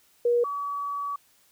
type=tone pair in turn; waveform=sine; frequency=479.1 / 1139.5 Hz; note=A#4 / C#6; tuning=+47 / +47 cents; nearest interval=octave + minor third; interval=1500 cents; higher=second; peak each=-19 / -28 dBFS; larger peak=first; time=0.25-0.44 / 0.44-1.16 s; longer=second; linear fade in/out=5 ms; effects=white hiss -62 dBFS RMS until 1.51 s